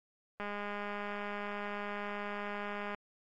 click train, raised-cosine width 0.5 ms, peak -25 dBFS, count 523, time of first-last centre 0.4-2.946 s, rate 205 Hz, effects AAC 64 kbps

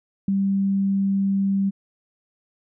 sine tone with ADSR envelope, 196 Hz, G3, in tune, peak -16 dBFS, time 0.28-1.71 s, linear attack 4 ms, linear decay 6 ms, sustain -2 dB, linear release 25 ms, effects none

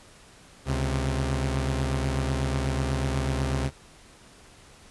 sawtooth tone pair together, 69.91 / 131.7 Hz, C#2 / C3, +15 / +12 cents, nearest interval major seventh, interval 1097 cents, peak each -23 / -24 dBFS, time 0.65-3.71 s, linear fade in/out 50 ms, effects pink hiss -52 dBFS RMS until 4.9 s + resampled to 24000 Hz

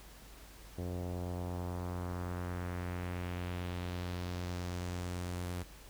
sawtooth tone with low-pass filter sweep, 89 Hz, F2, 33 cents sharp, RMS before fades -39 dBFS, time 0.78-5.63 s, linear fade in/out 5 ms, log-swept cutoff 530 to 12000 Hz, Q 1.5, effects added 50 Hz sine -54 dBFS peak until 5.89 s + pink hiss -56 dBFS RMS until 5.89 s

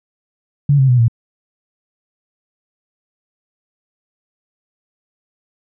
sine tone with pitch steps, 142.8 / 133.24 / 124.31 / 115.99 Hz, D3 / C3 / B2 / A#2, -48 / +32 / +12 / -8 cents, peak -8 dBFS, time 0.69-1.082 s, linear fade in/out 5 ms, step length 98 ms, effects none

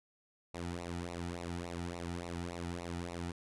sawtooth tone with flanger, 86.6 Hz, F2, 14 cents flat, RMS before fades -41 dBFS, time 0.54-3.32 s, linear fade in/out 5 ms, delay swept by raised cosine 0.61 to 1.91 ms, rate 3.5 Hz, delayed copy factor -0.85, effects resampled to 24000 Hz

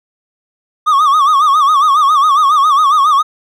triangle tone with vibrato, 1171 Hz, D6, 5 cents flat, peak -5 dBFS, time 0.86-3.23 s, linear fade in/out 20 ms, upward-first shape sine, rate 7.3 Hz, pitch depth 130 cents each way, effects none

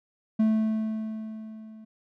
triangle tone with level ramp, 218.8 Hz, A3, 9 cents flat, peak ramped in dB -16 to -42 dBFS, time 0.39-1.85 s, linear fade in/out 10 ms, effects none

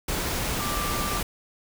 sine tone in noise, 1179 Hz, D6, 6 cents sharp, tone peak -31 dBFS, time 0.6-1.2 s, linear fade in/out 5 ms, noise pink, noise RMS -28 dBFS, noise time 0.08-1.23 s, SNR -6 dB, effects none

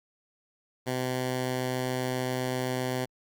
10% pulse tone, 127.6 Hz, C3, 43 cents flat, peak -20 dBFS, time 0.86-3.06 s, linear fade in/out 20 ms, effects Opus 48 kbps

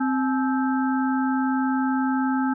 harmonic tone with a mistuned harmonic, 261.6 Hz, C4, in tune, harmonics 1 / 3 / 5 / 6, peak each -21 / -28 / -32 / -33 dBFS, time 0-2.54 s, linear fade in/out 10 ms, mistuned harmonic 3, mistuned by +150 cents, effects none

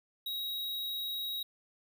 square tone, 3818 Hz, A#7, 41 cents sharp, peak -35 dBFS, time 0.26-1.43 s, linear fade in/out 5 ms, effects none

